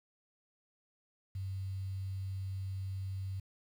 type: tone with quantisation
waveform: sine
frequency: 95.9 Hz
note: G2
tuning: 37 cents flat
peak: -36 dBFS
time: 1.35-3.4 s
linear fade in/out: 5 ms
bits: 10
effects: none